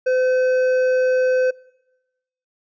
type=tone with hard clipping; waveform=triangle; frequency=511 Hz; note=C5; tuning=41 cents flat; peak=-17 dBFS; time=0.06-1.51 s; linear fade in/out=10 ms; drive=11 dB; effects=noise-tail reverb RT60 1.0 s tail -24 dB re dry + resampled to 16000 Hz